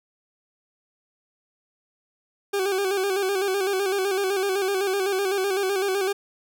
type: tone with vibrato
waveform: 40% pulse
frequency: 388.6 Hz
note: G4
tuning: 15 cents flat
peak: -21 dBFS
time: 2.53-6.13 s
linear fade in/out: 10 ms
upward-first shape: square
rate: 7.9 Hz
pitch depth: 58 cents each way
effects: none